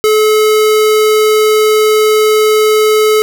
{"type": "tone", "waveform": "square", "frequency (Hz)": 430, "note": "A4", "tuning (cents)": -40, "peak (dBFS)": -7, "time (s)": [0.04, 3.22], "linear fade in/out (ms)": 0, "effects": []}